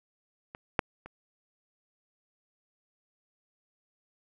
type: clicks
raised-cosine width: 0.5 ms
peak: -26 / -8 / -29 dBFS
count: 3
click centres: 0.549 / 0.792 / 1.06 s
effects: none